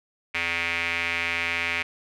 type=tone with band-pass filter; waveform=square; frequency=84.6 Hz; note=E2; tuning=45 cents sharp; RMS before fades=-27 dBFS; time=0.34-1.83 s; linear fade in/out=10 ms; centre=2300 Hz; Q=4.7; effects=none